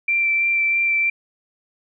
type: tone with vibrato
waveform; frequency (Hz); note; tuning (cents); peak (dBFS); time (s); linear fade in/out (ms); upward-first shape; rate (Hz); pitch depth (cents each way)
sine; 2349; D7; 0; -16; 0.08-1.1; 5; sine; 3.1; 11
effects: none